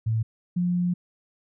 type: tone pair in turn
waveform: sine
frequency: 111.6 / 177.15 Hz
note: A2 / F3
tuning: +25 / +25 cents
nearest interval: minor sixth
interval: 800 cents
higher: second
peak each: -21 dBFS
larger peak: neither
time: 0.06-0.23 / 0.56-0.94 s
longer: second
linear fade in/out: 10 ms
effects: none